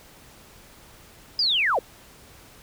sine linear sweep, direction down, 5040 to 421.2 Hz, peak -19 dBFS, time 1.39-1.79 s, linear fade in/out 2 ms, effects pink hiss -50 dBFS RMS until 2.62 s

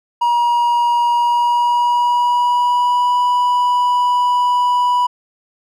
triangle tone with pitch glide, 954 to 982.5 Hz, A#5 to B5, +40 to -9 cents, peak -10 dBFS, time 0.21-5.07 s, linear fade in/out 10 ms, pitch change +51 cents, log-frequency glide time 1.12-3.2 s, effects none

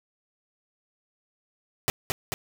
pink noise with echo, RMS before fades -24 dBFS, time 1.88-1.9 s, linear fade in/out 0 ms, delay 220 ms, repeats 2, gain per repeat -3 dB, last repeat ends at 2.34 s, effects none

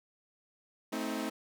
sawtooth chord, A diminished, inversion none, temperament equal with one note detuned, 220 / 261.6 / 316.6 Hz, A3 / C4 / Eb4, 0 / 0 / +30 cents, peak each -34 dBFS, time 0.92-1.3 s, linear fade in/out 10 ms, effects none

